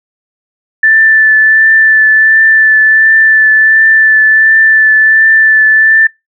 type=tone with vibrato; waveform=sine; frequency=1760 Hz; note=A6; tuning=in tune; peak=-3 dBFS; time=0.83-6.07 s; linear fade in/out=5 ms; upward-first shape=triangle; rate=1.4 Hz; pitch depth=17 cents each way; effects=noise-tail reverb RT60 0.2 s tail -23 dB re dry